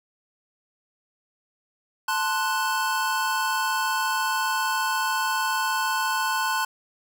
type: chord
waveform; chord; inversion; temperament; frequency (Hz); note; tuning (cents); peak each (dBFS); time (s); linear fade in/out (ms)
square; F# diminished; first; equal; 880 / 1046.5 / 1480; A5 / C6 / F#6; 0 / 0 / 0; -28; 2.08-6.65; 5
effects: none